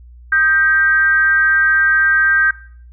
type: tone with frequency modulation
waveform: sine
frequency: 1576 Hz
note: G6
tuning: 9 cents sharp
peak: -10 dBFS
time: 0.32-2.51 s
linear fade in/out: 5 ms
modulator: 323 Hz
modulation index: 0.45
effects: noise-tail reverb RT60 0.5 s tail -17 dB re dry + added 60 Hz sine -37 dBFS peak until 2.92 s